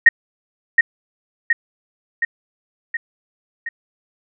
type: tone with echo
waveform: sine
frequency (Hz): 1864.7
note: A#6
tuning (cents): 0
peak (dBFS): -3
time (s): 0.06-0.09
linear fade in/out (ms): 5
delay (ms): 720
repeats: 5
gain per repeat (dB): -4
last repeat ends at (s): 3.69
effects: none